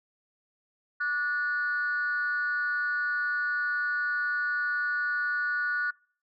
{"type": "tone with amplitude modulation", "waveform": "sine", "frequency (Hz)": 1461, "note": "F#6", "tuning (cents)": -22, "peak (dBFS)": -22, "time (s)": [1, 5.91], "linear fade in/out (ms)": 10, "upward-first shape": "sine", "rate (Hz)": 298, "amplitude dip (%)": 75, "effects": ["noise-tail reverb RT60 0.5 s tail -26 dB re dry", "tanh soft clip ceiling -20 dBFS"]}